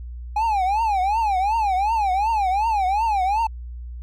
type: tone with vibrato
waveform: triangle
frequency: 821 Hz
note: G#5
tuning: 20 cents flat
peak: -16 dBFS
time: 0.36-3.47 s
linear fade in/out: 5 ms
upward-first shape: triangle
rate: 2.7 Hz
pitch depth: 220 cents each way
effects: added 60 Hz sine -31 dBFS peak until 4.02 s